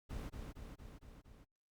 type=noise with echo; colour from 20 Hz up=brown; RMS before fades=-44 dBFS; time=0.09-0.3 s; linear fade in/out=20 ms; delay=230 ms; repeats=5; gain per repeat=-3 dB; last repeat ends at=1.45 s; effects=Opus 48 kbps